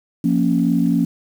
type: chord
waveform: sine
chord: Bb minor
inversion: second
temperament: equal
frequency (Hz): 174.61 / 233.1 / 277.2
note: F3 / Bb3 / Db4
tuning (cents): 0 / 0 / 0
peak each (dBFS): -18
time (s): 0.24-1.05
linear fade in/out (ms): 5
effects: tanh soft clip ceiling -4 dBFS + 7-bit